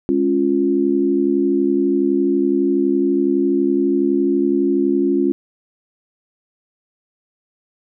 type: chord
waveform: sine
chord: Db major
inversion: second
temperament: equal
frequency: 207.7 / 277.2 / 349.2 Hz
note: Ab3 / Db4 / F4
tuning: 0 / 0 / 0 cents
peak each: -23 / -17 / -17 dBFS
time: 0.09-5.32 s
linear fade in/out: 0 ms
effects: none